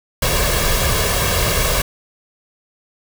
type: noise with comb filter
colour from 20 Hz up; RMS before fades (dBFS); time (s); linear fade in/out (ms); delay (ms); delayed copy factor
pink; -17; 0.22-1.82; 5; 1.8; +0.65
effects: none